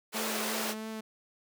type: high-pass noise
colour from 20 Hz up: pink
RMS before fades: -34 dBFS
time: 0.12-0.75 s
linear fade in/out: 50 ms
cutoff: 350 Hz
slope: 48 dB/octave
type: tone with vibrato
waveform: sawtooth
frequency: 218.7 Hz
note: A3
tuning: 10 cents flat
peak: -33 dBFS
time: 0.14-1.01 s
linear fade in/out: 10 ms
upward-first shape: triangle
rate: 3 Hz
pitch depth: 19 cents each way
effects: none